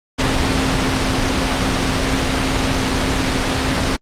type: tone in noise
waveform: sine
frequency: 263.7 Hz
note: C4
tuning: 14 cents sharp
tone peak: -22 dBFS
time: 0.18-3.97 s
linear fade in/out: 20 ms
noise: pink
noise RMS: -17 dBFS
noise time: 0.18-3.97 s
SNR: -8 dB
effects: low-pass 6000 Hz 12 dB/octave + Opus 48 kbps